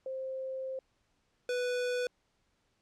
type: tone pair in turn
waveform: sine / square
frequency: 526 / 494.1 Hz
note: C5 / B4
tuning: +9 / +1 cents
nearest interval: minor second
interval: 108 cents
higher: first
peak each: -35 / -31 dBFS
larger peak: second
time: 0.06-0.79 / 1.49-2.07 s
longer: first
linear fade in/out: 2 ms
effects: pink hiss -75 dBFS RMS until 2.81 s + low-pass 7000 Hz 12 dB/octave